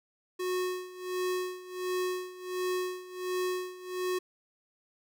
square tone with tremolo, 365.7 Hz, F#4, 20 cents flat, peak -29 dBFS, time 0.39-4.19 s, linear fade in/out 10 ms, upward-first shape sine, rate 1.4 Hz, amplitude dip 85%, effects none

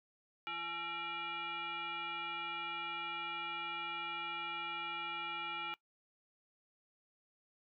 sine tone with frequency modulation, 1864.7 Hz, A#6, in tune, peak -38 dBFS, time 0.47-5.74 s, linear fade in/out 0 ms, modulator 508 Hz, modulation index 2.2, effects noise-tail reverb RT60 0.1 s tail -21 dB re dry

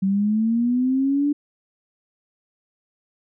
sine linear sweep, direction up, 189.4 to 293.7 Hz, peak -17 dBFS, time 0.02-1.33 s, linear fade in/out 10 ms, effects none

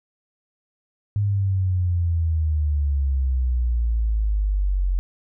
sine exponential sweep, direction down, 103.83 to 44.75 Hz, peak -18 dBFS, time 1.16-4.99 s, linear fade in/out 0 ms, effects none

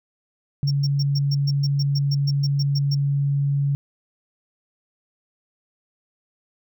sine tone, 140.9 Hz, C#3, 29 cents sharp, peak -18 dBFS, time 0.63-3.75 s, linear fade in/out 0 ms
triangle tone bursts, 5490 Hz, F8, 31 cents flat, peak -25 dBFS, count 15, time 0.67-2.95 s, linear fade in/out 10 ms, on 40 ms, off 120 ms
effects none

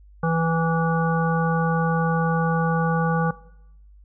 harmonic tone with a mistuned harmonic, 164.81 Hz, E3, in tune, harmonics 1 / 3 / 5 / 7 / 9, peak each -21 / -26 / -28 / -29 / -31 dBFS, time 0.23-3.31 s, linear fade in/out 5 ms, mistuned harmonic 9, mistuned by -28 cents, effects noise-tail reverb RT60 0.8 s tail -19 dB re dry + added 50 Hz sine -46 dBFS peak until 4.04 s

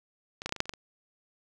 clicks, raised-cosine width 0.2 ms, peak -21 / -14 / -21 / -12 / -24 / -6 / -29 / -15 / -26 dBFS, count 9, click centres 0.419 / 0.46 / 0.493 / 0.524 / 0.563 / 0.604 / 0.656 / 0.694 / 0.737 s, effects none

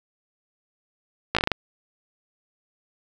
slowing click train, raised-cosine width 0.3 ms, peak -4 dBFS, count 7, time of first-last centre 1.35-1.517 s, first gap 16 ms, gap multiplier 1.22, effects none

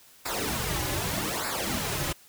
pink noise with flanger, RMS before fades -30 dBFS, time 0.25-2.13 s, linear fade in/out 10 ms, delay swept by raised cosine 0.32 to 4.42 ms, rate 0.82 Hz, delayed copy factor -0.8, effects white hiss -55 dBFS RMS until 2.28 s

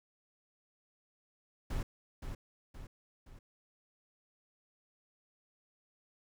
brown noise with echo, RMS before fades -35 dBFS, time 1.7-1.83 s, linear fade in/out 5 ms, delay 520 ms, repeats 3, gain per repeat -6 dB, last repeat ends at 3.39 s, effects none

